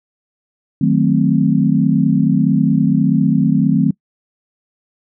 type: chord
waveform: sine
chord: D# diminished seventh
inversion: none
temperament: equal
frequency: 155.56 / 185 / 220 / 261.6 Hz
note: D#3 / F#3 / A3 / C4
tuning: 0 / 0 / 0 / 0 cents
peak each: -16 dBFS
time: 0.81-3.91 s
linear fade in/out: 5 ms
effects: noise-tail reverb RT60 0.1 s tail -24 dB re dry

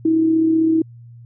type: tone with amplitude modulation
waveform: sine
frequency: 322.2 Hz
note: E4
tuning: 39 cents flat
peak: -11 dBFS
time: 0.05-0.82 s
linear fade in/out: 5 ms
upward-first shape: sine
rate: 35.6 Hz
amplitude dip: 35%
effects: added 118 Hz sine -38 dBFS peak until 1.25 s

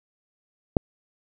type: click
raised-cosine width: 2 ms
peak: -4 dBFS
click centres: 0.768 s
effects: none

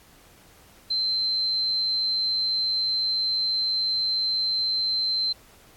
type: tone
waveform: sine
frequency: 4103 Hz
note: C8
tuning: 35 cents flat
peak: -22 dBFS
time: 0.9-5.33 s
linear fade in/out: 10 ms
effects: pink hiss -54 dBFS RMS until 5.76 s + AAC 64 kbps

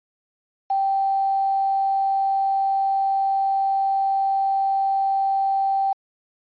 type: tone with quantisation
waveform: sine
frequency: 781 Hz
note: G5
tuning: 7 cents flat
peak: -18 dBFS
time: 0.7-5.93 s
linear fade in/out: 5 ms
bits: 7
effects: resampled to 11025 Hz

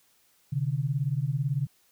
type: beating tone pair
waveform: sine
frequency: 130 / 148 Hz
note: C3 / D3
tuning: -11 / +14 cents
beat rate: 18 Hz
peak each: -28 dBFS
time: 0.52-1.67 s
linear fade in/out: 10 ms
effects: white hiss -65 dBFS RMS until 1.91 s

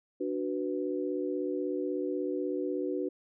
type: chord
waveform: sine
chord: B minor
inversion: first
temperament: equal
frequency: 293.7 / 370 / 493.9 Hz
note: D4 / F#4 / B4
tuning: 0 / 0 / 0 cents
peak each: -34 / -33 / -36 dBFS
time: 0.2-3.09 s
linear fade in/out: 10 ms
effects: none

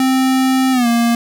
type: tone with pitch glide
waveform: square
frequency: 261.6 to 234.4 Hz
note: C4 to A#3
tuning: 0 to +10 cents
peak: -12 dBFS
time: 0-1.15 s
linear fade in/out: 2 ms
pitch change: -190 cents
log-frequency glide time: 0.72-0.87 s
effects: none

